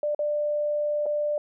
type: tone with dropouts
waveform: sine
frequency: 593 Hz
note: D5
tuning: 17 cents sharp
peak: -23 dBFS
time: 0.03-1.38 s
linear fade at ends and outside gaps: 2 ms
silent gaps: 0.148-0.191 / 1.058-1.063 s
effects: none